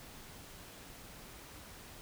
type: silence
effects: pink hiss -52 dBFS RMS until 2.01 s